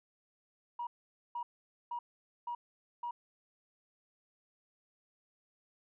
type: tone bursts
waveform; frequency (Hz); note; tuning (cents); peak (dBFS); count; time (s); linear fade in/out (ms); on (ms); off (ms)
sine; 956; A#5; +43; -35; 5; 0.79-3.11; 5; 80; 480
effects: tanh soft clip ceiling -31 dBFS